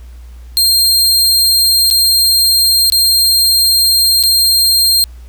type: tone with dropouts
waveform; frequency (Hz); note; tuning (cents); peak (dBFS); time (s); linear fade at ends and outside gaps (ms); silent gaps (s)
sawtooth; 4195; C8; +4; -5; 0.57-5.04; 0; 1.902-1.91 / 2.9-2.922 / 4.228-4.236
effects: added 60 Hz sine -30 dBFS peak until 5.28 s + pink hiss -49 dBFS RMS until 5.28 s